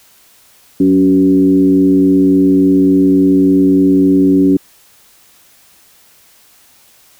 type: tone with frequency modulation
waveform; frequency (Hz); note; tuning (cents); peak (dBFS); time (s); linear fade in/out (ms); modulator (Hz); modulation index
sine; 282.1; C#4; +30; -6; 0.8-4.57; 5; 96.5; 0.76
effects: white hiss -47 dBFS RMS until 7.19 s